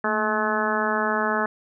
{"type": "harmonic tone with a mistuned harmonic", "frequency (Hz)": 214.1, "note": "A3", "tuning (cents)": -47, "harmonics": [1, 2, 3, 4, 5, 6, 7, 8], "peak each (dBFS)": [-29, -29, -29, -29, -29, -29, -29, -29], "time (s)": [0.04, 1.46], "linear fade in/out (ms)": 2, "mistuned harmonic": 1, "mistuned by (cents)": 66, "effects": []}